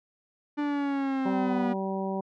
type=linear sweep; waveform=45% pulse; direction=down; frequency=294.7 to 241.1 Hz; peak=-26 dBFS; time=0.57-1.74 s; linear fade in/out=20 ms
type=harmonic tone; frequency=192.6 Hz; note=G3; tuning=30 cents flat; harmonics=1 / 2 / 3 / 4 / 5; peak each=-31 / -34 / -36 / -37 / -38 dBFS; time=1.25-2.21 s; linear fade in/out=10 ms
effects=low-pass 2000 Hz 12 dB/octave